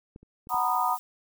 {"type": "clicks", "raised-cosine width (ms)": 3, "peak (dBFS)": [-31, -39, -35, -35], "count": 4, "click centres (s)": [0.161, 0.23, 0.471, 0.544]}
{"type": "noise", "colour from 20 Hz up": "violet", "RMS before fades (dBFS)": -42, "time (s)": [0.49, 0.99], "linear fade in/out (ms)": 0}
{"type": "chord", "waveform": "sine", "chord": "B major seventh", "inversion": "second", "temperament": "just", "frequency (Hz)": [740.8, 926, 987.8, 1234.7], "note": ["F#5", "A#5", "B5", "D#6"], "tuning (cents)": [2, -12, 0, -14], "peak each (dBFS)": [-29, -29, -28, -28], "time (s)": [0.49, 0.98], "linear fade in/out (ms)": 50}
{"effects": []}